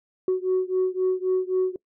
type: beating tone pair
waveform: sine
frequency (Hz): 370 / 373.8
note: F#4 / F#4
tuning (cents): 0 / +18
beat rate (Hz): 3.8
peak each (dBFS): -22 / -23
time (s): 0.28-1.76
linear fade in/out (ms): 2
effects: noise-tail reverb RT60 0.1 s tail -23 dB re dry + tanh soft clip ceiling -16 dBFS